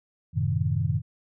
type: chord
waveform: sine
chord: F# diminished seventh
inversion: none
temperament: equal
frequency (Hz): 92.5 / 110 / 130.81 / 155.56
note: F#2 / A2 / C3 / Eb3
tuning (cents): 0 / 0 / 0 / 0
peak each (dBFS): -28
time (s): 0.33-1.02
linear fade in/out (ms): 50
effects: none